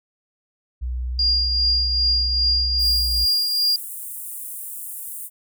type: tone with pitch glide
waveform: sine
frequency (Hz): 61.74 to 62.86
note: B1 to B1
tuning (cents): 0 to +31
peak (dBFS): -23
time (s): 0.81-3.26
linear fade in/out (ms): 20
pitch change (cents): +31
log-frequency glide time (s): 1.75-2.41
type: tone with tremolo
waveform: sine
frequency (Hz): 4813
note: D8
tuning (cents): +42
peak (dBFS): -15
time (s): 1.19-3.76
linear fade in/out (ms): 2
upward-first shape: triangle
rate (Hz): 2.5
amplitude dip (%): 50
type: high-pass noise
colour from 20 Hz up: pink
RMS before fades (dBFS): -33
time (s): 2.78-5.3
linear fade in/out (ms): 50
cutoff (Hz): 8700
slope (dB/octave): 48
effects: none